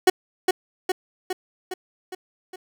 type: tone with echo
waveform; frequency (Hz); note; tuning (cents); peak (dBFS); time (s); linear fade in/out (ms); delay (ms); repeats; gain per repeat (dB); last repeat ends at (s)
30% pulse; 370; F#4; 0; -9; 0.07-0.1; 5; 410; 6; -4; 2.56
effects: none